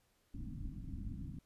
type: low-pass noise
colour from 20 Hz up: pink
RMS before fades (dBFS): -44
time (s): 0.34-1.39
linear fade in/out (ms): 5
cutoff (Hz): 300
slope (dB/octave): 96
effects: pink hiss -75 dBFS RMS until 1.45 s + resampled to 32000 Hz